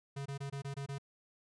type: tone bursts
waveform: square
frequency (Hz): 139.1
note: C#3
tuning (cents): +6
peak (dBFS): -39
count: 7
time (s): 0.16-0.984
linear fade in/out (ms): 10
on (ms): 98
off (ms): 23
effects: resampled to 22050 Hz

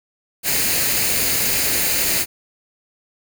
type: noise with comb filter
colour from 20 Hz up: white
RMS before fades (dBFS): -19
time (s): 0.43-2.26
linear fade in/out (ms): 50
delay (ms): 0.44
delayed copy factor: +0.5
effects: none

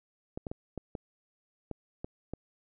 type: clicks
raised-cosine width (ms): 2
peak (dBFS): -23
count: 8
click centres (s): 0.375 / 0.468 / 0.515 / 0.777 / 0.952 / 1.713 / 2.045 / 2.336
effects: none

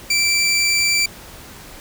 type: tone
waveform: 20% pulse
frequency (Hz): 2338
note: D7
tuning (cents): -8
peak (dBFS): -10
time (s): 0.1-1.06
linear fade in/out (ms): 5
effects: pink hiss -39 dBFS RMS until 1.8 s

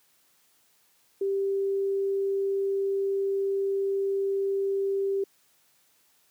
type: tone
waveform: sine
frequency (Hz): 392.7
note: G4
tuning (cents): +3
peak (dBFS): -24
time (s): 1.21-5.24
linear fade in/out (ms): 5
effects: white hiss -65 dBFS RMS until 6.3 s + high-pass 100 Hz 12 dB/octave

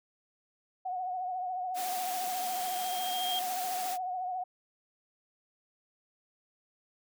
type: tone with vibrato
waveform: sine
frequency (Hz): 735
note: F#5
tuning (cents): -12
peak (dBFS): -32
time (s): 0.85-4.44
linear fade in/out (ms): 10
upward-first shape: triangle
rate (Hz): 14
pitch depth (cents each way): 57
type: high-pass noise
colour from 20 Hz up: white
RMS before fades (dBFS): -39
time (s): 1.74-3.98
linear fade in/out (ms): 50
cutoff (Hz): 180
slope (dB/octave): 48
type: tone with exponential growth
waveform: sine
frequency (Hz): 3219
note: G7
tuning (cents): +45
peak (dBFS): -30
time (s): 1.87-3.39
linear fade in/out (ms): 0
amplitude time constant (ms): 330
effects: none

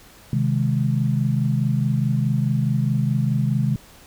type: chord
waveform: sine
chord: Ab major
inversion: first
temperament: equal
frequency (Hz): 130.81 / 155.56 / 207.7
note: C3 / Eb3 / Ab3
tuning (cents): 0 / 0 / 0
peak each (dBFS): -20 / -23 / -24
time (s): 0.33-3.76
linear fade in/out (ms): 2
effects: pink hiss -48 dBFS RMS until 4.06 s

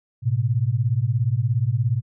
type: beating tone pair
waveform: sine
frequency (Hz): 109.6 / 126.6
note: A2 / B2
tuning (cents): -6 / +43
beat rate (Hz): 17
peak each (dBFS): -21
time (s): 0.22-2.02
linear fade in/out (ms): 50
effects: none

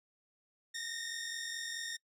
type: tone pair together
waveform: 15% pulse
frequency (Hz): 1820 / 1864.7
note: A#6 / A#6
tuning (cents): -42 / 0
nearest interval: unison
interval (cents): 42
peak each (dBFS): -35 / -36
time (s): 0.74-1.97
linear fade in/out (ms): 10
effects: noise-tail reverb RT60 0.1 s tail -26 dB re dry + resampled to 32000 Hz

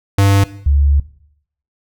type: tone pair in turn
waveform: square / sine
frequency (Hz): 99 / 70.96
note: G2 / C#2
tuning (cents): +18 / +41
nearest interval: tritone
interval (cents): 577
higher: first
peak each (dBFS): -9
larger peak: neither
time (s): 0.18-0.44 / 0.66-1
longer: second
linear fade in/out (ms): 5
effects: noise-tail reverb RT60 0.7 s tail -17 dB re dry

